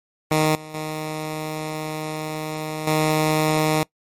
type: tone with level steps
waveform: 10% pulse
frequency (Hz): 155.2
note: D#3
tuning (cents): -4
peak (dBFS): -8 / -27 / -18 / -9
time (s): 0.31-3.83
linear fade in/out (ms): 2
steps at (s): 0.55 / 0.74 / 2.87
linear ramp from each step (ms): 5
effects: noise-tail reverb RT60 0.1 s tail -22 dB re dry + MP3 64 kbps